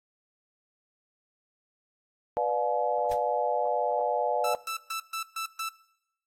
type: chord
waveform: sine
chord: B diminished seventh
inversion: none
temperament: just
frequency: 493.9 / 592.7 / 711.2 / 853.4 Hz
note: B4 / D5 / F5 / Ab5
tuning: 0 / +16 / +31 / +47 cents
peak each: -30 dBFS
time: 2.37-4.55 s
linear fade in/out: 0 ms
type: noise with exponential decay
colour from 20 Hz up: pink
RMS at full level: -37 dBFS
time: 3.11-3.21 s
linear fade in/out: 5 ms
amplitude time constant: 21 ms
type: tone bursts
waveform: sawtooth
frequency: 1323 Hz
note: E6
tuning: 6 cents sharp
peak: -27 dBFS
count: 6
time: 4.44-5.69 s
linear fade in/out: 5 ms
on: 100 ms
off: 130 ms
effects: noise-tail reverb RT60 0.8 s tail -20 dB re dry + AAC 48 kbps